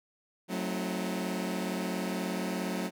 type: chord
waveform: sawtooth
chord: F# diminished seventh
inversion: none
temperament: just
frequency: 185 / 222 / 266.4 / 319.7 Hz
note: F#3 / A3 / C4 / Eb4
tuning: 0 / +16 / +31 / +47 cents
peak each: -30 / -33 / -35 / -36 dBFS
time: 0.48-2.91 s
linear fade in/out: 50 ms
effects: none